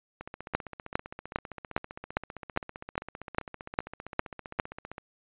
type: two click trains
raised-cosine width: 0.5 ms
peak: -24 / -9 dBFS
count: 74 / 11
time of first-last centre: 0.21-4.981 / 0.55-4.599 s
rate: 15.3 / 2.47 Hz
effects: resampled to 8000 Hz